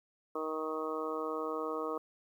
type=harmonic tone; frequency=157 Hz; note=D#3; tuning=16 cents sharp; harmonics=2 / 3 / 4 / 5 / 6 / 7 / 8; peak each=-41 / -37 / -43 / -49 / -48 / -41 / -42 dBFS; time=0.35-1.98 s; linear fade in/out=5 ms; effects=11-bit